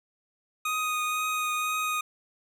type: tone with vibrato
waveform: 25% pulse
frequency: 1244.5 Hz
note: D#6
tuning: in tune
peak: -23 dBFS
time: 0.65-2.01 s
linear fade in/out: 5 ms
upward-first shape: triangle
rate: 2 Hz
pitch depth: 14 cents each way
effects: none